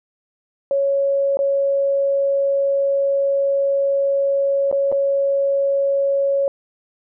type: tone with dropouts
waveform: sine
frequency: 554.4 Hz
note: C#5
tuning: in tune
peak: -15 dBFS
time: 0.71-6.48 s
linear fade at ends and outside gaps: 1 ms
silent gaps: 1.371-1.39 / 4.714-4.726 / 4.917-4.924 s
effects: none